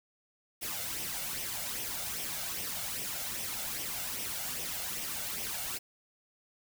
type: noise with flanger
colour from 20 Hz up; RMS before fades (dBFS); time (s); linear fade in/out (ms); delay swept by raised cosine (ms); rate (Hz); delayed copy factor
white; -37; 0.61-5.79; 20; 0.34 to 1.44; 2.5; +0.55
effects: none